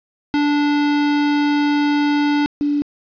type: tone pair in turn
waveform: square / sine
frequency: 292 / 290.8 Hz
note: D4 / D4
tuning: -10 / -17 cents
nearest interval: unison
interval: 7 cents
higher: first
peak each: -15 dBFS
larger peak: neither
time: 0.34-2.46 / 2.61-2.82 s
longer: first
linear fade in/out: 0 ms
effects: resampled to 11025 Hz + 7-bit